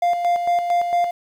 triangle tone with tremolo, 698.5 Hz, F5, in tune, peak -13 dBFS, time 0.02-1.11 s, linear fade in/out 5 ms, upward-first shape square, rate 4.4 Hz, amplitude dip 50%, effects 8-bit

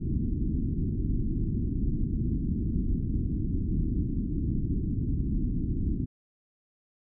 pink low-pass noise, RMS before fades -28 dBFS, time 0-6.06 s, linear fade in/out 20 ms, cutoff 320 Hz, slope 48 dB/octave, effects none

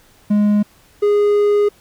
triangle tone pair in turn, 207.7 / 412.5 Hz, G#3 / G#4, 0 / -12 cents, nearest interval octave, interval 1188 cents, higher second, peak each -9 dBFS, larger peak neither, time 0.3-0.63 / 1.02-1.69 s, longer second, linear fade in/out 10 ms, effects pink hiss -51 dBFS RMS until 1.8 s

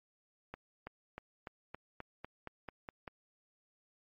accelerating click train, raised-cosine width 0.5 ms, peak -28 dBFS, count 11, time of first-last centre 0.54-3.078 s, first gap 330 ms, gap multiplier 0.94, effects MP3 32 kbps

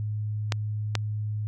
clicks, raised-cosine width 0.2 ms, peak -8 dBFS, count 2, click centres 0.522 / 0.953 s, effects added 106 Hz sine -27 dBFS peak until 1.47 s

